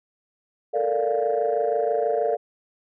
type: chord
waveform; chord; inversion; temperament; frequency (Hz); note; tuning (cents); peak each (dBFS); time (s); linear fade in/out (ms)
sine; Bb major seventh; third; equal; 440 / 466.2 / 587.3 / 698.5; A4 / Bb4 / D5 / F5; 0 / 0 / 0 / 0; -25; 0.73-2.37; 20
effects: tanh soft clip ceiling -13 dBFS